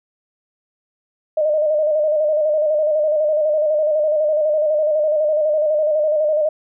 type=tone with vibrato; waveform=sine; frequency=611 Hz; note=D#5; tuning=32 cents flat; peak=-14 dBFS; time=1.37-6.49 s; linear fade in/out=5 ms; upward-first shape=square; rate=12 Hz; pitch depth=42 cents each way; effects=none